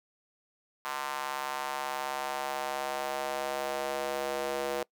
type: tone with high-pass filter sweep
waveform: square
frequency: 69.3 Hz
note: C#2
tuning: in tune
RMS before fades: -34 dBFS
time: 0.85-4.83 s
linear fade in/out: 0 ms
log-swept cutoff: 1000 to 500 Hz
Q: 2.4
effects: noise-tail reverb RT60 0.1 s tail -23 dB re dry